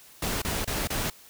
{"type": "noise bursts", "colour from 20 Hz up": "pink", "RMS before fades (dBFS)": -29, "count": 4, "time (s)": [0.22, 1.101], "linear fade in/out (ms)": 5, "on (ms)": 200, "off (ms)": 27, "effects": ["white hiss -52 dBFS RMS until 1.29 s"]}